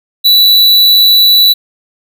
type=tone; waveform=square; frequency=3951 Hz; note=B7; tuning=in tune; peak=-4 dBFS; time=0.24-1.54 s; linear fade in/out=20 ms; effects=none